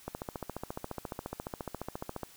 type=click train; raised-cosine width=1 ms; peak=-22 dBFS; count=32; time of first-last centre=0.08-2.233 s; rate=14.4 Hz; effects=white hiss -56 dBFS RMS until 2.36 s